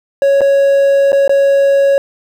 triangle tone with dropouts, 554.4 Hz, C#5, in tune, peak -5 dBFS, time 0.22-1.98 s, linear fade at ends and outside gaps 1 ms, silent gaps 0.408-0.415 / 1.12-1.129 / 1.278-1.294 s, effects 7-bit

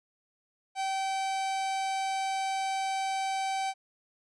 45% pulse tone, 772 Hz, G5, 27 cents flat, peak -29 dBFS, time 0.75-3.74 s, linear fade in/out 50 ms, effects resampled to 22050 Hz

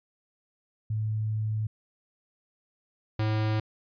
sine / square tone pair in turn, 108.4 / 108.4 Hz, A2 / A2, -25 / -25 cents, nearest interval unison, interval 0 cents, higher neither, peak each -26 / -25 dBFS, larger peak second, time 0.9-1.67 / 3.19-3.6 s, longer first, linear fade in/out 5 ms, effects resampled to 11025 Hz

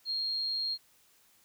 sine tone, 4237 Hz, C8, 21 cents sharp, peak -30 dBFS, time 0.05-0.78 s, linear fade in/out 50 ms, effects white hiss -65 dBFS RMS until 1.44 s

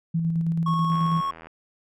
sine tone with tremolo, 165.3 Hz, E3, 5 cents sharp, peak -20 dBFS, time 0.14-1.21 s, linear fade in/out 10 ms, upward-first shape square, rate 9.2 Hz, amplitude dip 30%
triangle tone, 1099 Hz, C#6, 15 cents flat, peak -22 dBFS, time 0.66-1.31 s, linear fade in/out 5 ms
click train, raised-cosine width 0.5 ms, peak -27 dBFS, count 46, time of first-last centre 0.92-1.47 s, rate 81.8 Hz
effects none

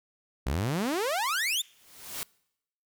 sawtooth exponential sweep, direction up, 58.27 to 3729 Hz, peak -23 dBFS, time 0.46-1.62 s, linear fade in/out 10 ms
white noise with exponential growth, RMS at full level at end -33 dBFS, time 1.63-2.23 s, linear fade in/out 0 ms, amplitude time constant 130 ms
effects noise-tail reverb RT60 0.8 s tail -25 dB re dry

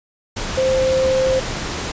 sine tone in noise, 523.3 Hz, C5, in tune, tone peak -14 dBFS, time 0.57-1.4 s, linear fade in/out 10 ms, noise pink, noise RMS -25 dBFS, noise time 0.36-1.92 s, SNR +8 dB, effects resampled to 16000 Hz

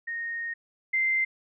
sine tone pair in turn, 1856 / 2083 Hz, A#6 / C7, -8 / -8 cents, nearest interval major second, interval 200 cents, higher second, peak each -30 / -22 dBFS, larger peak second, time 0.07-0.54 / 0.93-1.25 s, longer first, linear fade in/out 10 ms, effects none

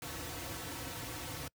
pink noise with comb filter, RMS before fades -42 dBFS, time 0.02-1.48 s, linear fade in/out 2 ms, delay 4.9 ms, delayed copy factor -0.85, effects noise-tail reverb RT60 0.1 s tail -26 dB re dry + high-pass 60 Hz 12 dB/octave

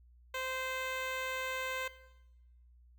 10% pulse tone with notch filter, 519 Hz, C5, 14 cents flat, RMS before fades -38 dBFS, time 0.34-1.88 s, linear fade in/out 5 ms, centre 10000 Hz, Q 0.98, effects noise-tail reverb RT60 1.0 s tail -17 dB re dry + added 60 Hz sine -58 dBFS peak until 2.98 s

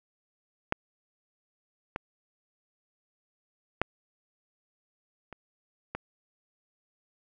clicks, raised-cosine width 0.5 ms, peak -10 / -17 / -9 / -27 / -18 dBFS, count 5, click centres 0.724 / 1.961 / 3.816 / 5.327 / 5.95 s, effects none

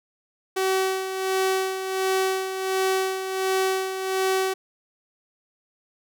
sawtooth tone with tremolo, 380 Hz, F#4, 46 cents sharp, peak -16 dBFS, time 0.56-4.54 s, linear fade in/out 10 ms, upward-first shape sine, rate 1.4 Hz, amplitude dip 60%, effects none

